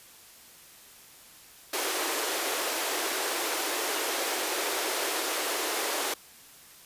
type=high-pass noise; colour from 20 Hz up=pink; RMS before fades=-30 dBFS; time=1.73-6.14 s; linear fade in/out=5 ms; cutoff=320 Hz; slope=48 dB/octave; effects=white hiss -52 dBFS RMS until 6.85 s + resampled to 32000 Hz